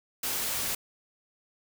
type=noise; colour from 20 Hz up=white; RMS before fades=-31 dBFS; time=0.23-0.75 s; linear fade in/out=5 ms; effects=none